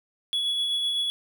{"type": "tone with tremolo", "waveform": "triangle", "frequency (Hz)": 3381, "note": "G#7", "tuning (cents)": 30, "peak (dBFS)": -21, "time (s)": [0.33, 1.1], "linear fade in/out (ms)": 0, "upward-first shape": "triangle", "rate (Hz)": 7.9, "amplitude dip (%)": 30, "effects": []}